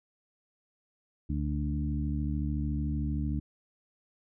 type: harmonic tone with a mistuned harmonic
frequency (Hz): 73.42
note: D2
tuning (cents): 0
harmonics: 1 / 2 / 3 / 4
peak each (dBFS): -31 / -34 / -36 / -37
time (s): 1.29-3.4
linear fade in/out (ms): 10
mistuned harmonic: 1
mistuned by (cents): -22
effects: none